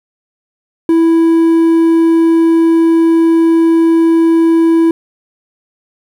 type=tone; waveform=triangle; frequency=329.6 Hz; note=E4; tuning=in tune; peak=-4 dBFS; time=0.89-4.91 s; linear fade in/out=2 ms; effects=7-bit